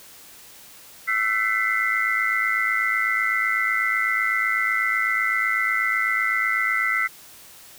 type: tone cluster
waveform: sine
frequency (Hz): 1332 / 1528 / 1999 / 2107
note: E6 / G6 / B6 / C7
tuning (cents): +18 / -45 / +20 / +12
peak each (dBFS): -26 / -31 / -22 / -26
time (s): 1.07-7.08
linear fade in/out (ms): 20
effects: white hiss -46 dBFS RMS until 7.78 s